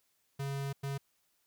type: tone bursts at uneven times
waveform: square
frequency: 138.59 Hz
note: C#3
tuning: in tune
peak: -35 dBFS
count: 2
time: 0.39-0.73 / 0.83-0.98 s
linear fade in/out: 10 ms
effects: white hiss -75 dBFS RMS until 1.46 s